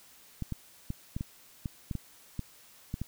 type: clicks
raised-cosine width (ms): 5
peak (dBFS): -21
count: 11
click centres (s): 0.423 / 0.523 / 0.904 / 1.165 / 1.209 / 1.658 / 1.912 / 1.953 / 2.393 / 2.941 / 3.016
effects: white hiss -57 dBFS RMS until 3.07 s